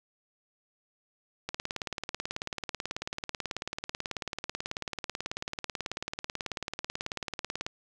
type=click train; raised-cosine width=0.2 ms; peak=-16 dBFS; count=114; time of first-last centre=1.49-7.665 s; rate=18.3 Hz; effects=none